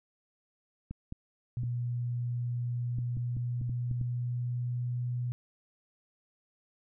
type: clicks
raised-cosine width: 5 ms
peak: -26 dBFS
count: 10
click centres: 0.91 / 1.124 / 1.635 / 2.986 / 3.17 / 3.368 / 3.614 / 3.695 / 3.913 / 4.013 s
type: tone with pitch glide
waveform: sine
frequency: 121.1 to 122.65 Hz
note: B2 to B2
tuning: -34 to -12 cents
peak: -30 dBFS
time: 1.57-5.32 s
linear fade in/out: 0 ms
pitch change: +22 cents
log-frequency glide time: 2.77-5.14 s
effects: none